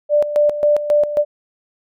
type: tone with tremolo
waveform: sine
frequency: 591 Hz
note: D5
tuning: 11 cents sharp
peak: -10 dBFS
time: 0.09-1.25 s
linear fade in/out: 50 ms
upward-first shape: square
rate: 3.7 Hz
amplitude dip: 70%
effects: none